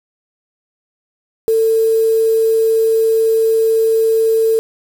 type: tone with quantisation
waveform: sine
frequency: 447 Hz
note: A4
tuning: 27 cents sharp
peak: -10 dBFS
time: 1.48-4.59 s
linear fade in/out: 0 ms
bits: 5
effects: none